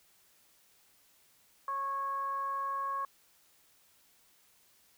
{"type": "tone with frequency modulation", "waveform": "sine", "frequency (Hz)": 1100, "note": "C#6", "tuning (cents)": -14, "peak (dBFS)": -32, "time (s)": [1.68, 3.05], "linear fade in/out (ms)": 2, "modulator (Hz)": 553, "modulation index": 0.29, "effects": ["white hiss -66 dBFS RMS until 4.97 s"]}